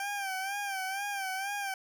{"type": "tone with vibrato", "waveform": "20% pulse", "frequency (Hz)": 784, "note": "G5", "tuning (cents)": 0, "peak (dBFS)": -28, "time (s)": [0, 1.74], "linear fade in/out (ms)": 2, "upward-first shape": "sine", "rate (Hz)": 2.1, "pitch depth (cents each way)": 70, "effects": []}